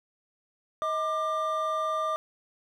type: tone pair together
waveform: triangle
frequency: 632 / 1193 Hz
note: D#5 / D6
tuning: +27 / +27 cents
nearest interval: major seventh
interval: 1100 cents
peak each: -29 / -26 dBFS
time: 0.82-2.16 s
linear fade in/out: 0 ms
effects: none